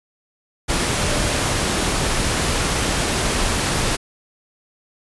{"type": "tone in noise", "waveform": "sine", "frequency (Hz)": 590, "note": "D5", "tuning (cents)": 8, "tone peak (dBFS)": -30, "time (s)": [0.96, 1.38], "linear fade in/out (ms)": 20, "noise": "pink", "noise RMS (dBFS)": -20, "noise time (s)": [0.68, 3.97], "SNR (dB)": -13, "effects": ["resampled to 24000 Hz"]}